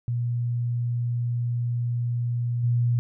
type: tone with level steps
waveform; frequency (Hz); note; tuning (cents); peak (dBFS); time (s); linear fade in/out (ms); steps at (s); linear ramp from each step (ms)
sine; 120; B2; -49; -23 / -19; 0.08-2.99; 0; 2.63; 10
effects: none